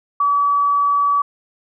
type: tone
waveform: sine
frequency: 1144 Hz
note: D6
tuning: 46 cents flat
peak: -13 dBFS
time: 0.2-1.22 s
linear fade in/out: 5 ms
effects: none